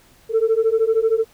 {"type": "beating tone pair", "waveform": "sine", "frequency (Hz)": [440, 453], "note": ["A4", "A#4"], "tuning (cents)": [0, -50], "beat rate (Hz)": 13, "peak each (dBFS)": [-17, -16], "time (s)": [0.29, 1.25], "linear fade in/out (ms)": 50, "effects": ["tanh soft clip ceiling -10 dBFS", "pink hiss -53 dBFS RMS until 1.33 s"]}